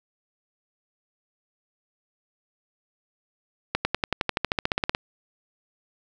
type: accelerating click train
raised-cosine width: 0.3 ms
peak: -6 dBFS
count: 17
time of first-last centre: 3.75-4.949 s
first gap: 100 ms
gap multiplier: 0.96
effects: none